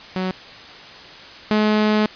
sawtooth tone pair in turn, 186 / 213.1 Hz, F#3 / G#3, +9 / +45 cents, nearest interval major second, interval 236 cents, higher second, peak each -17 / -11 dBFS, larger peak second, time 0.16-0.31 / 1.51-2.06 s, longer second, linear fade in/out 0 ms, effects white hiss -39 dBFS RMS until 2.15 s + resampled to 11025 Hz

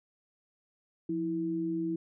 sine tone pair together, 174.61 / 326.8 Hz, F3 / E4, 0 / -15 cents, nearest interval major seventh, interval 1085 cents, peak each -37 / -30 dBFS, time 1.09-1.96 s, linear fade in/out 5 ms, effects none

